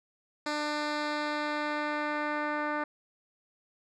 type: tone with low-pass filter sweep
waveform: 10% pulse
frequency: 298.5 Hz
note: D4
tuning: 28 cents sharp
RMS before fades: -32 dBFS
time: 0.46-2.84 s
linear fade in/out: 5 ms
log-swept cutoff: 5700 to 1700 Hz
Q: 1.2
effects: none